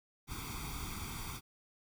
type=noise with comb filter; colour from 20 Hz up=pink; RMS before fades=-42 dBFS; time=0.27-1.41 s; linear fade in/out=50 ms; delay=0.86 ms; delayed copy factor=+0.9; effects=none